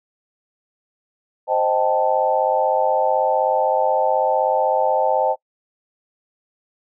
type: chord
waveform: sine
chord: A half-diminished seventh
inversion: first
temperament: equal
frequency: 523.3 / 622.3 / 784 / 880 Hz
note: C5 / Eb5 / G5 / A5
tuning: 0 / 0 / 0 / 0 cents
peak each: -21 dBFS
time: 1.47-5.36 s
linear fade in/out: 50 ms
effects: noise-tail reverb RT60 0.1 s tail -23 dB re dry